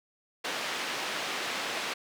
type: band-pass noise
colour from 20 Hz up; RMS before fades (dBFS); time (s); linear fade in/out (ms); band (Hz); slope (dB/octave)
white; -34; 0.44-1.94; 10; 270 to 3300; 12
effects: none